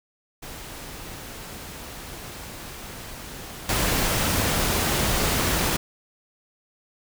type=noise with level steps; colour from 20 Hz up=pink; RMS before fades=-38 / -23 dBFS; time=0.42-5.77 s; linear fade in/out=10 ms; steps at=3.69 s; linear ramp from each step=2 ms; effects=none